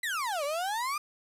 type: exponential two-way sweep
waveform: 35% pulse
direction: down then up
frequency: 2026 to 554.4 to 1234 Hz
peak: -28 dBFS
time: 0.03-0.98 s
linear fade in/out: 5 ms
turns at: 0.44 s
effects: resampled to 32000 Hz + 9-bit